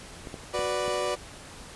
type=clicks; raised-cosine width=2 ms; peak=-24 dBFS; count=4; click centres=0.272 / 0.342 / 0.591 / 0.88 s
type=chord; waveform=30% pulse; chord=B minor; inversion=second; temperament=equal; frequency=370 / 493.9 / 587.3 Hz; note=F#4 / B4 / D5; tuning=0 / 0 / 0 cents; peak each=-30 / -29 / -27 dBFS; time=0.53-1.16 s; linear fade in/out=20 ms
effects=pink hiss -45 dBFS RMS until 1.75 s + resampled to 24000 Hz